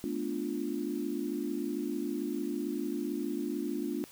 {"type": "chord", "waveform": "sine", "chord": "B half-diminished seventh", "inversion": "third", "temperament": "equal with one note detuned", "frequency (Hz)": [215.7, 246.9, 293.7, 349.2], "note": ["A3", "B3", "D4", "F4"], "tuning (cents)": [-34, 0, 0, 0], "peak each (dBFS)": [-39, -38, -35, -37], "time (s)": [0.04, 4.04], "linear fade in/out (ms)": 0, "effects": ["white hiss -54 dBFS RMS until 4.11 s"]}